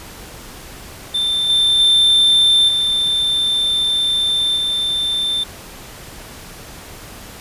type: tone with level steps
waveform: triangle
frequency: 3565 Hz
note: A7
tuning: 22 cents sharp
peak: -14 / -10 / -8 / -13 / -15 dBFS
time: 1.14-5.44 s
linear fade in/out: 10 ms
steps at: 1.49 / 1.79 / 2.68 / 4.56 s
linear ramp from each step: 10 ms
effects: pink hiss -36 dBFS RMS until 7.4 s + resampled to 32000 Hz